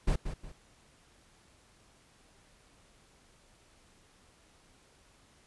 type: noise with echo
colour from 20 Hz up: brown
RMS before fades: -26 dBFS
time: 0.07-0.16 s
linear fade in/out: 10 ms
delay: 180 ms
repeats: 2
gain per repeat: -9 dB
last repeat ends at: 0.52 s
effects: pink hiss -63 dBFS RMS until 5.46 s + resampled to 24000 Hz